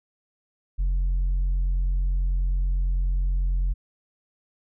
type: tone with tanh clipping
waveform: sine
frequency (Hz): 44.59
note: F1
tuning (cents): +37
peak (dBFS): -21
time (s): 0.78-3.74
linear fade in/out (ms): 20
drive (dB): 2
effects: none